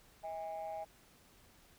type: ring-modulated tone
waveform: triangle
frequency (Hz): 87.31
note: F2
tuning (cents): 0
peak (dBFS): -33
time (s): 0.23-0.85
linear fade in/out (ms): 20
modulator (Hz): 727
effects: tanh soft clip ceiling -35 dBFS + pink hiss -64 dBFS RMS until 1.78 s